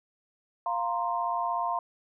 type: chord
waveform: sine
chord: F suspended fourth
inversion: none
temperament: just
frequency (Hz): 698.5 / 931.3 / 1047.7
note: F5 / Bb5 / C6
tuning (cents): 0 / -2 / +2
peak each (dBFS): -31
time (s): 0.66-1.79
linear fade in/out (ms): 2
effects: none